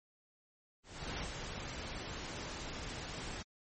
pink noise with ADSR envelope, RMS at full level -39 dBFS, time 0.83-3.43 s, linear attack 350 ms, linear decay 94 ms, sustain -4 dB, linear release 15 ms, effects MP3 32 kbps

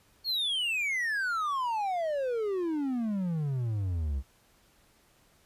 triangle exponential sweep, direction down, 4400 to 63.9 Hz, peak -26 dBFS, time 0.24-4.23 s, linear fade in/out 50 ms, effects pink hiss -64 dBFS RMS until 5.45 s + resampled to 32000 Hz

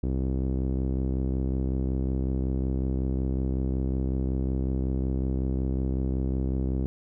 sawtooth tone with low-pass filter, 65.41 Hz, C2, in tune, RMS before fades -27 dBFS, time 0.03-6.86 s, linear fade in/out 0 ms, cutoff 340 Hz, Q 1.6, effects none

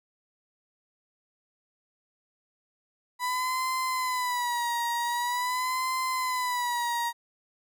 35% pulse tone with vibrato, 987.8 Hz, B5, in tune, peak -25 dBFS, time 3.19-7.13 s, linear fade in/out 50 ms, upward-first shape sine, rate 0.45 Hz, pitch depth 79 cents each way, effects none

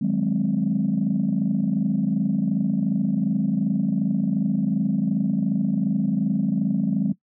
sine chord, Ab dominant seventh, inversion second, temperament equal with one note detuned, 153.07 / 185 / 207.7 / 261.6 Hz, Eb3 / Gb3 / Ab3 / C4, -28 / 0 / 0 / 0 cents, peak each -28 / -23 / -22 / -26 dBFS, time 0.01-7.13 s, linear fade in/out 10 ms, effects noise-tail reverb RT60 0.1 s tail -19 dB re dry + tanh soft clip ceiling -12 dBFS

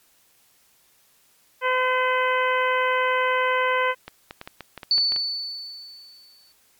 harmonic tone, 510 Hz, C5, 44 cents flat, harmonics 1 / 2 / 3 / 4 / 5 / 6, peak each -24 / -23 / -26 / -27 / -32 / -35 dBFS, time 1.61-3.95 s, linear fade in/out 50 ms
clicks, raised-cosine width 0.3 ms, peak -19 dBFS, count 10, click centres 4.08 / 4.309 / 4.414 / 4.475 / 4.607 / 4.777 / 4.832 / 4.981 / 5.121 / 5.162 s
sine tone with exponential decay, 4487 Hz, C#8, 20 cents sharp, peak -15 dBFS, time 4.91-6.52 s, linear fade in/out 1 ms, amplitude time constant 350 ms
effects white hiss -60 dBFS RMS until 6.79 s + MP3 96 kbps

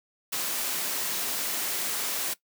white noise, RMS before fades -30 dBFS, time 0.32-2.34 s, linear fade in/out 10 ms, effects noise-tail reverb RT60 0.1 s tail -18 dB re dry + high-pass 200 Hz 12 dB/octave

